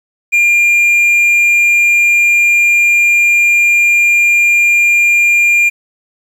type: tone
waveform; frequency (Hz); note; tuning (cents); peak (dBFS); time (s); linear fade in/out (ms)
triangle; 2400; D7; +37; -5; 0.32-5.7; 20
effects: 7-bit